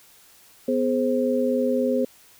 sine tone cluster, 249.4 / 421.6 / 525 Hz, B3 / G#4 / C5, +17 / +26 / +6 cents, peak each -23 / -26 / -23 dBFS, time 0.68-2.05 s, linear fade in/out 5 ms, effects white hiss -53 dBFS RMS until 2.39 s

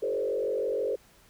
sine tone with frequency modulation, 474 Hz, A#4, 29 cents sharp, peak -26 dBFS, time 0.02-0.96 s, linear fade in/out 10 ms, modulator 46.5 Hz, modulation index 1.7, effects pink hiss -59 dBFS RMS until 1.29 s

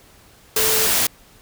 sine tone in noise, 440 Hz, A4, in tune, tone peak -24 dBFS, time 0.56-0.87 s, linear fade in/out 5 ms, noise white, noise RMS -18 dBFS, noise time 0.56-1.07 s, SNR -9 dB, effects pink hiss -50 dBFS RMS until 1.41 s

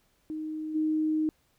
sine tone with level steps, 311.1 Hz, D#4, in tune, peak -32 / -24 dBFS, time 0.3-1.29 s, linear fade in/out 0 ms, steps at 0.74 s, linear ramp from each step 20 ms, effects pink hiss -69 dBFS RMS until 1.58 s

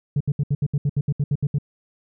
sine tone bursts, 143.1 Hz, D3, 45 cents flat, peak -15 dBFS, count 13, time 0.16-1.585 s, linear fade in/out 5 ms, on 45 ms, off 70 ms, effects tanh soft clip ceiling -16 dBFS

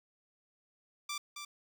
10% pulse tone with echo, 1174.7 Hz, D6, in tune, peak -28 dBFS, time 1.09-1.18 s, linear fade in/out 5 ms, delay 270 ms, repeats 1, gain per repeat -6 dB, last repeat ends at 1.45 s, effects none

